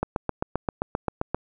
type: click train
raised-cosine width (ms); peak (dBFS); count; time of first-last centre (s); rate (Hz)
1; -10; 11; 0.03-1.346; 7.6
effects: none